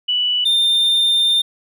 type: tone pair in turn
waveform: sine / triangle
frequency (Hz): 2960 / 3609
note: F#7 / A7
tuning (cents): 0 / +43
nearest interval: minor third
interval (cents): 343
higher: second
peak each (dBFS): -15 / -11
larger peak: second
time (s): 0.08-0.45 / 0.45-1.42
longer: second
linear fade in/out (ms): 10
effects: none